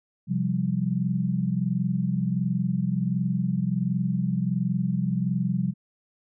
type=chord; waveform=sine; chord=C suspended fourth; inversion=none; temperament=equal; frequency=130.81 / 174.61 / 196 Hz; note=C3 / F3 / G3; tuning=0 / 0 / 0 cents; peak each=-28 / -26 / -27 dBFS; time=0.27-5.74 s; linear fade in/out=50 ms; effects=none